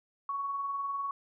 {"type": "tone with tremolo", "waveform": "sine", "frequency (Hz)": 1115, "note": "C#6", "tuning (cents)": 10, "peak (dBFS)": -30, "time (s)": [0.29, 1.11], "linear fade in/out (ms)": 2, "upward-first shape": "sine", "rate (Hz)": 20, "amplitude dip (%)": 35, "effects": []}